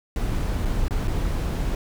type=noise with dropouts; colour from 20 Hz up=brown; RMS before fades=-24 dBFS; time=0.16-1.75 s; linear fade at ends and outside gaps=1 ms; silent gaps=0.651-0.655 / 0.882-0.908 / 1.074-1.079 s; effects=none